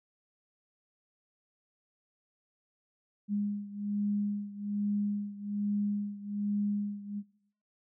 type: beating tone pair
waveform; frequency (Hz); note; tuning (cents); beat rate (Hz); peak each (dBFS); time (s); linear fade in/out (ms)
sine; 204.6 / 205.8; G#3 / G#3; -26 / -16; 1.2; -32 / -35; 3.28-7.23; 50
effects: noise-tail reverb RT60 0.7 s tail -20 dB re dry